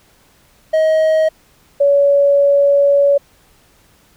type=tone pair in turn; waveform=triangle / sine; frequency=632 / 565.1 Hz; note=D#5 / C#5; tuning=+27 / +33 cents; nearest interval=major second; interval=194 cents; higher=first; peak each=-8 dBFS; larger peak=neither; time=0.73-1.29 / 1.8-3.18 s; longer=second; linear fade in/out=10 ms; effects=pink hiss -52 dBFS RMS until 4.16 s